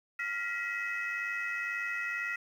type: tone cluster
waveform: sine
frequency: 1394 / 1919 / 2021 / 2559 Hz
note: F6 / A#6 / B6 / D#7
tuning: -4 / +50 / +39 / +48 cents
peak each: -37 / -34 / -40 / -39 dBFS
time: 0.19-2.36 s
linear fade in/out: 5 ms
effects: tanh soft clip ceiling -26 dBFS + 10-bit